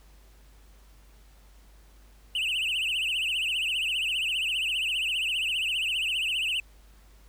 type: tone with vibrato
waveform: triangle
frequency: 2789 Hz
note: F7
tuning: 3 cents flat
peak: -24 dBFS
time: 2.35-6.6 s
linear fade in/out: 2 ms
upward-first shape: triangle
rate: 15 Hz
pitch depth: 200 cents each way
effects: added 50 Hz sine -52 dBFS peak until 7.28 s + pink hiss -61 dBFS RMS until 7.28 s